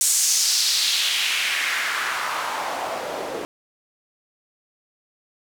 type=noise with band-pass filter sweep; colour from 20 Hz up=white; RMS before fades=-23 dBFS; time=0.01-3.45 s; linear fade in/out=0 ms; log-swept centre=8000 to 440 Hz; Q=2.1; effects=none